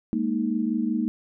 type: chord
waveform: sine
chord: Ab suspended second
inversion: none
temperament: equal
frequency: 207.7 / 233.1 / 311.1 Hz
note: Ab3 / Bb3 / Eb4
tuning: 0 / 0 / 0 cents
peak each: -28 / -25 / -28 dBFS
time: 0.13-1.08 s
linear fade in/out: 0 ms
effects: none